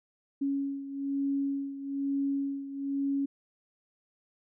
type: beating tone pair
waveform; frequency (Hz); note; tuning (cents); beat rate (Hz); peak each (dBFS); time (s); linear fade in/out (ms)
sine; 277.2 / 278.3; C#4 / C#4; 0 / +7; 1.1; -30 / -35; 0.41-3.26; 10
effects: none